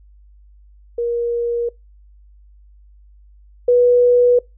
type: tone pair in turn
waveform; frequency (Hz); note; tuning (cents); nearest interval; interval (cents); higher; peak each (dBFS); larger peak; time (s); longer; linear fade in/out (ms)
sine; 473 / 488.8; A#4 / B4; +25 / -18; minor second; 57; second; -17 / -9; second; 0.98-1.69 / 3.68-4.39; neither; 5
effects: noise-tail reverb RT60 0.2 s tail -23 dB re dry + added 50 Hz sine -44 dBFS peak until 4.57 s